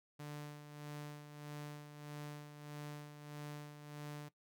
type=tone with tremolo; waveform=sawtooth; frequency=147.8 Hz; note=D3; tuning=11 cents sharp; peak=-40 dBFS; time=0.19-4.29 s; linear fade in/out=10 ms; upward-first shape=sine; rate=1.6 Hz; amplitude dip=60%; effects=noise-tail reverb RT60 0.1 s tail -17 dB re dry